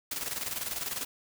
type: noise with tremolo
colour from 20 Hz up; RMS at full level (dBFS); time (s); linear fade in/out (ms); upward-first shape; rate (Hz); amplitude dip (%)
white; -33; 0.11-1.05; 5; square; 20; 60
effects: none